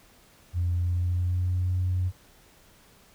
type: tone with pitch glide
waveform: sine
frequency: 87.5 to 91.06 Hz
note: F2 to F#2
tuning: +4 to -27 cents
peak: -22 dBFS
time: 0.53-2.12 s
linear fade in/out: 50 ms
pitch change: +69 cents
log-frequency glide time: 0.76-1.74 s
effects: tanh soft clip ceiling -19 dBFS + pink hiss -57 dBFS RMS until 3.14 s